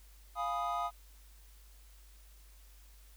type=chord; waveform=triangle; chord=F half-diminished seventh; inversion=none; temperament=equal; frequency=698.5 / 830.6 / 987.8 / 1244.5 Hz; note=F5 / Ab5 / Cb6 / Eb6; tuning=0 / 0 / 0 / 0 cents; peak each=-35 / -39 / -40 / -34 dBFS; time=0.35-0.91 s; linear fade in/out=50 ms; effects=added 50 Hz sine -55 dBFS peak until 3.16 s + white hiss -64 dBFS RMS until 3.16 s